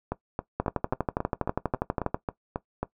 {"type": "two click trains", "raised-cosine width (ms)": 1, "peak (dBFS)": [-14, -11], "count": [11, 20], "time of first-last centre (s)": [[0.12, 2.83], [0.6, 2.145]], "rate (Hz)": [3.69, 12.3], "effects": ["noise-tail reverb RT60 0.1 s tail -17 dB re dry"]}